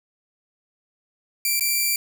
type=tone with dropouts; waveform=5% pulse; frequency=2349 Hz; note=D7; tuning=in tune; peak=-10 dBFS; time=1.45-1.96 s; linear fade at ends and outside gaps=2 ms; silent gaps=1.596-1.608 s; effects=none